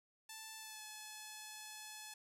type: tone with pitch glide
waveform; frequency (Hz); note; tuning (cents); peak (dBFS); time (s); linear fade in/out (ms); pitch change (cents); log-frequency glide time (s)
5% pulse; 880 to 858.4; A5 to A5; 0 to -43; -37; 0.29-2.14; 5; -43; 0.58-0.83
effects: none